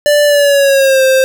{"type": "tone with pitch glide", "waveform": "square", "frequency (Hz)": [587.3, 526.3], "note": ["D5", "C5"], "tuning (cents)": [0, 10], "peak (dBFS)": -7, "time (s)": [0.06, 1.24], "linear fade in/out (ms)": 0, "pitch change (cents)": -190, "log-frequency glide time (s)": [0.25, 1.03], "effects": []}